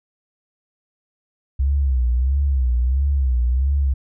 sine tone with vibrato, 65.2 Hz, C2, 5 cents flat, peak -15 dBFS, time 1.59-3.94 s, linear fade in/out 10 ms, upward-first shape sine, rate 1.5 Hz, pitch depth 140 cents each way, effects none

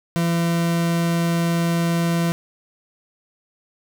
40% pulse tone, 169 Hz, E3, 43 cents sharp, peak -17 dBFS, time 0.16-2.32 s, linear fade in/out 0 ms, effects none

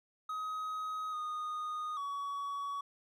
triangle tone with pitch steps, 1263 / 1234 / 1128 Hz, D#6 / D#6 / C#6, +26 / -15 / +30 cents, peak -34 dBFS, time 0.29-2.81 s, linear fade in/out 5 ms, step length 840 ms, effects none

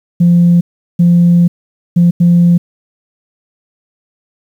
sine tone bursts at uneven times, 173.2 Hz, F3, 14 cents flat, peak -3 dBFS, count 4, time 0.2-0.61 / 0.99-1.48 / 1.96-2.11 / 2.2-2.58 s, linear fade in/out 10 ms, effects tanh soft clip ceiling -1 dBFS + 7-bit

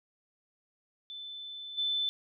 sine tone with level steps, 3520 Hz, A7, in tune, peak -40 / -28 dBFS, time 1.1-2.09 s, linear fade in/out 0 ms, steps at 1.77 s, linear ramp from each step 20 ms, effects none

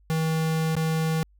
square tone with dropouts, 160 Hz, D#3, 49 cents sharp, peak -23 dBFS, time 0.1-1.23 s, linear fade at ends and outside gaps 0 ms, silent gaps 0.753-0.766 s, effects added 50 Hz sine -55 dBFS peak until 1.39 s

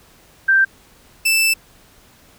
sine / sawtooth tone pair in turn, 1569 / 2646 Hz, G6 / E7, +1 / +6 cents, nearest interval major sixth, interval 905 cents, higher second, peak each -10 dBFS, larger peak neither, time 0.48-0.65 / 1.25-1.54 s, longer second, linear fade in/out 10 ms, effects pink hiss -50 dBFS RMS until 2.38 s

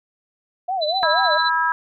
sine tone with vibrato, 683 Hz, F5, 39 cents flat, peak -20 dBFS, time 0.68-1.38 s, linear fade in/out 10 ms, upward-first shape sine, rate 4.2 Hz, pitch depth 230 cents each way
sine tone with tremolo, 4000 Hz, B7, 21 cents sharp, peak -19 dBFS, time 0.81-1.5 s, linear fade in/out 20 ms, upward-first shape triangle, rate 14 Hz, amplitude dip 85%
harmonic tone, 325.6 Hz, E4, 21 cents flat, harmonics 3 / 4 / 5, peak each -20 / -23 / -21 dBFS, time 1.03-1.72 s, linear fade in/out 0 ms
effects none

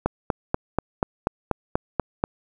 click train, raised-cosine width 1 ms, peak -6 dBFS, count 10, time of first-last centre 0.06-2.239 s, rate 4.13 Hz, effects 8-bit

